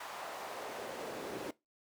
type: noise with high-pass filter sweep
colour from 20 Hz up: brown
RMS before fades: -43 dBFS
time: 0-1.51 s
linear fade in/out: 5 ms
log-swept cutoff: 910 to 340 Hz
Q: 1.6
effects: noise-tail reverb RT60 0.2 s tail -20 dB re dry